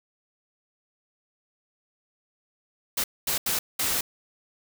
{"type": "noise bursts at uneven times", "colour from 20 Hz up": "white", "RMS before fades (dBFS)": -26, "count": 4, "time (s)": [[2.97, 3.04], [3.27, 3.38], [3.46, 3.59], [3.79, 4.01]], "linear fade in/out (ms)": 5, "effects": []}